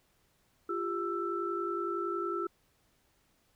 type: tone cluster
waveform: sine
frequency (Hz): 347.2 / 398 / 1327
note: F4 / G4 / E6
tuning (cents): -10 / +26 / +11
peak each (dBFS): -35 / -37 / -35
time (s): 0.69-2.47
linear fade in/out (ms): 5
effects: pink hiss -71 dBFS RMS until 3.55 s